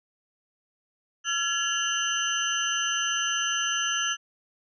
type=tone cluster; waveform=sine; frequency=1368 / 1693 / 2816 / 3056 / 6080 Hz; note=F6 / G#6 / F7 / G7 / F#8; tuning=-36 / +33 / +14 / -45 / +46 cents; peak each=-31 dBFS; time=1.24-4.17 s; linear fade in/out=50 ms; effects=none